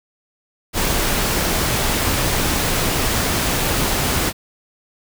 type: noise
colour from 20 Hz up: pink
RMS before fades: -19 dBFS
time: 0.73-4.33 s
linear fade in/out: 50 ms
effects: none